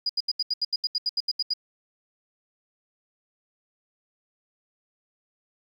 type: tone bursts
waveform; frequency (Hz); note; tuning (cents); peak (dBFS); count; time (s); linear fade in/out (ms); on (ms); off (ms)
sine; 4900; D#8; -27; -22; 14; 0.06-1.537; 5; 34; 77
effects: 9-bit